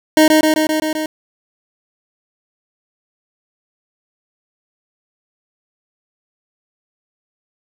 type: tone with echo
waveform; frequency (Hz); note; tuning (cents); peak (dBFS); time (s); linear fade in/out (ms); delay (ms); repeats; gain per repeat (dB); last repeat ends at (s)
25% pulse; 311.1; D#4; 0; -3; 0.17-0.28; 2; 130; 6; -2; 1.06
effects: none